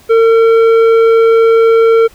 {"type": "tone with tanh clipping", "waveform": "sine", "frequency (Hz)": 454, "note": "A#4", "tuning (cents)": -46, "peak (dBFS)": -6, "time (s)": [0.09, 2.08], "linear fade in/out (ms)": 20, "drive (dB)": 10, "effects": ["pink hiss -43 dBFS RMS until 2.14 s"]}